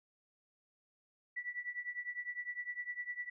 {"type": "tone with tremolo", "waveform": "sine", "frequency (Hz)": 1958, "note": "B6", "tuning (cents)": -15, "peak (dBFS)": -35, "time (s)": [1.36, 3.3], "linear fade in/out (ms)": 10, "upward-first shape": "triangle", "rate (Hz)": 9.9, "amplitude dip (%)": 95, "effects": []}